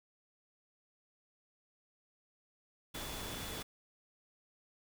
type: tone in noise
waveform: sine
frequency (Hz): 3446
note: A7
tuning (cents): -37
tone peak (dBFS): -50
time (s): 2.94-3.63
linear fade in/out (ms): 10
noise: pink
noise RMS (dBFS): -43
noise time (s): 2.94-3.63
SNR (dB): -10
effects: none